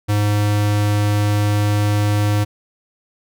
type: tone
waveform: square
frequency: 103.83 Hz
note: G#2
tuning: in tune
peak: -15 dBFS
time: 0.08-2.45 s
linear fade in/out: 20 ms
effects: none